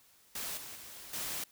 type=noise with level steps; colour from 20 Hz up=white; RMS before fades=-39 / -46 / -49 / -38 dBFS; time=0.35-1.44 s; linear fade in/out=5 ms; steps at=0.57 / 0.75 / 1.13 s; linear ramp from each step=5 ms; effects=white hiss -64 dBFS RMS until 1.51 s